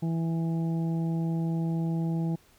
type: harmonic tone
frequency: 164.81 Hz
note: E3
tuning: in tune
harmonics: 1 / 2 / 3 / 4 / 5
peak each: -26 / -35 / -46 / -46 / -45 dBFS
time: 0.02-2.36 s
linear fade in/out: 10 ms
effects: pink hiss -61 dBFS RMS until 2.58 s